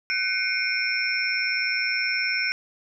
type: tone cluster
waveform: sine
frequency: 1510 / 2131 / 2250 / 2431 / 5400 Hz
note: F#6 / C7 / C#7 / D#7 / E8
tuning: +35 / +31 / +25 / -41 / +41 cents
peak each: -29 dBFS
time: 0.1-2.52 s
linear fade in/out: 0 ms
effects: none